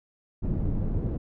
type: low-pass noise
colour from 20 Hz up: pink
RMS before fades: -27 dBFS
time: 0.42-1.18 s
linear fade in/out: 20 ms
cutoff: 250 Hz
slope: 12 dB/octave
effects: none